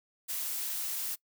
blue noise, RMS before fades -35 dBFS, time 0.28-1.16 s, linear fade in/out 20 ms, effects noise-tail reverb RT60 0.1 s tail -23 dB re dry

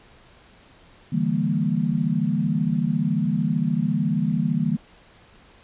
sine chord, E half-diminished seventh, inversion third, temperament equal with one note detuned, 146.83 / 164.81 / 199.54 / 233.1 Hz, D3 / E3 / G3 / Bb3, 0 / 0 / +31 / 0 cents, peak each -27 / -24 / -25 / -25 dBFS, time 1.12-4.77 s, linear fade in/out 10 ms, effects pink hiss -52 dBFS RMS until 5.63 s + resampled to 8000 Hz

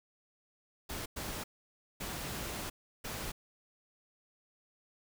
pink noise bursts at uneven times, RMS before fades -40 dBFS, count 4, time 0.89-1.06 / 1.16-1.44 / 2-2.7 / 3.04-3.32 s, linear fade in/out 10 ms, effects none

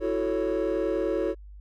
triangle chord, F# minor seventh, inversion third, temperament equal, 329.6 / 370 / 440 / 554.4 Hz, E4 / F#4 / A4 / C#5, 0 / 0 / 0 / 0 cents, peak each -27 dBFS, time 0-1.35 s, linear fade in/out 50 ms, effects tanh soft clip ceiling -17 dBFS + added 50 Hz sine -42 dBFS peak until 1.6 s

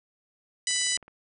harmonic tone, 992 Hz, B5, 7 cents sharp, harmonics 2 / 3 / 4 / 5 / 6 / 7 / 8 / 9, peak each -33 / -33 / -33 / -33 / -33 / -33 / -33 / -33 dBFS, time 0.67-0.97 s, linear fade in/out 2 ms
click train, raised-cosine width 0.5 ms, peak -34 dBFS, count 8, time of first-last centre 0.71-1.08 s, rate 18.9 Hz
effects none

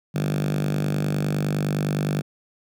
5% pulse tone with high-pass filter, 49.78 Hz, G1, 27 cents sharp, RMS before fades -24 dBFS, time 0.14-2.22 s, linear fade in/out 20 ms, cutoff 160 Hz, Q 7.6, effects none

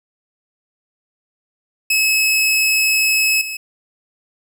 sawtooth tone with level steps, 2581 Hz, E7, 37 cents flat, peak -10 / -21 dBFS, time 1.9-3.57 s, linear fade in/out 5 ms, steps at 3.41 s, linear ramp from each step 5 ms, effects none

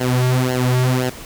sawtooth tone with flanger, 126.7 Hz, B2, 45 cents sharp, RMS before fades -17 dBFS, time 0-1.1 s, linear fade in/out 10 ms, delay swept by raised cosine 0.82 to 4.02 ms, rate 1.9 Hz, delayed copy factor -0.85, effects pink hiss -36 dBFS RMS until 1.25 s

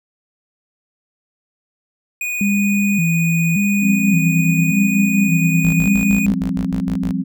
square tone, 2471 Hz, D#7, 13 cents flat, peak -21 dBFS, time 2.21-6.26 s, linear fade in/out 2 ms
sine tone with vibrato, 182.7 Hz, F#3, 22 cents flat, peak -14 dBFS, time 2.41-6.32 s, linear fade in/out 2 ms, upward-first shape square, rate 0.87 Hz, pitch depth 170 cents each way
sine chord, F suspended second, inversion none, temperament just, 174.61 / 196.44 / 261.9 Hz, F3 / G3 / C4, 0 / +4 / +2 cents, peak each -22 dBFS, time 3.81-7.24 s, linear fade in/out 20 ms
sawtooth tone bursts, 55 Hz, A1, in tune, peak -22 dBFS, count 10, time 5.64-7.113 s, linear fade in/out 5 ms, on 87 ms, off 67 ms
effects none

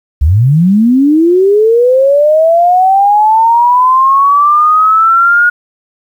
sine linear sweep, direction up, 64.2 to 1445 Hz, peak -4 dBFS, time 0.21-5.5 s, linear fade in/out 10 ms, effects 7-bit

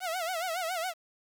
sawtooth tone with vibrato, 696 Hz, F5, 6 cents flat, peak -27 dBFS, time 0-0.94 s, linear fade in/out 50 ms, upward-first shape sine, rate 7.2 Hz, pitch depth 140 cents each way, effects 9-bit

